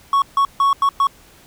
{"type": "tone bursts at uneven times", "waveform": "triangle", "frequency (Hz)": 1110, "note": "C#6", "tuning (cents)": 2, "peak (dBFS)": -10, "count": 5, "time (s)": [[0.13, 0.22], [0.37, 0.45], [0.6, 0.73], [0.82, 0.89], [1, 1.07]], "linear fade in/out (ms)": 2, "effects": ["pink hiss -48 dBFS RMS until 1.46 s"]}